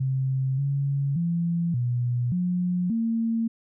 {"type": "tone with pitch steps", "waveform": "sine", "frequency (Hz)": [132.4, 139.6, 170, 122, 179.1, 227.6], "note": ["C3", "C#3", "F3", "B2", "F3", "A#3"], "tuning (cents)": [21, 13, -46, -21, 44, -41], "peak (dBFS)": -22, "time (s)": [0, 3.48], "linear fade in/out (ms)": 10, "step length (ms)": 580, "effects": []}